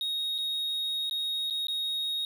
triangle tone with dropouts, 3751 Hz, A#7, 10 cents sharp, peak -27 dBFS, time 0.01-2.25 s, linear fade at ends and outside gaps 1 ms, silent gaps 0.381-0.385 / 1.097-1.11 / 1.5-1.507 / 1.67-1.683 s, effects none

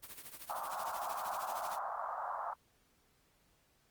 white noise with tremolo, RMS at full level -46 dBFS, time 0.02-1.79 s, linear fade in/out 20 ms, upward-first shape triangle, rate 13 Hz, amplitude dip 85%
pink band-pass noise, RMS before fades -40 dBFS, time 0.49-2.54 s, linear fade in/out 10 ms, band 680 to 1300 Hz, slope 48 dB/octave
effects pink hiss -72 dBFS RMS until 3.9 s + Opus 32 kbps

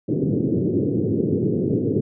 white band-pass noise, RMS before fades -21 dBFS, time 0.08-2.01 s, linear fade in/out 10 ms, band 100 to 430 Hz, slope 48 dB/octave, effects none

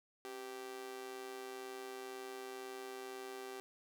sawtooth tone with amplitude modulation, 390 Hz, G4, 9 cents flat, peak -38 dBFS, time 0.25-3.6 s, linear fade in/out 0 ms, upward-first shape sine, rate 122 Hz, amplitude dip 70%, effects none

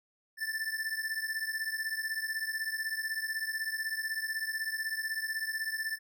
square beating tone pair, 1760 / 1776 Hz, A6 / A6, 0 / +16 cents, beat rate 16 Hz, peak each -36 / -37 dBFS, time 0.37-5.99 s, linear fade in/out 50 ms, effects none

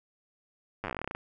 slowing click train, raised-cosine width 0.5 ms, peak -19 dBFS, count 16, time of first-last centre 0.84-1.15 s, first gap 9 ms, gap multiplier 1.11, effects none

